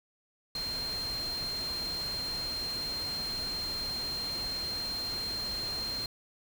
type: tone in noise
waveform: sine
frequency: 4186 Hz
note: C8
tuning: in tune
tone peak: -33 dBFS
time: 0.55-6.06 s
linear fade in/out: 2 ms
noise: pink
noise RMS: -42 dBFS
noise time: 0.55-6.06 s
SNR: +6 dB
effects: none